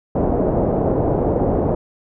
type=low-pass noise; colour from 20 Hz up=white; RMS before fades=-18 dBFS; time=0.15-1.75 s; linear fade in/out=5 ms; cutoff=620 Hz; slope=24 dB/octave; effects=none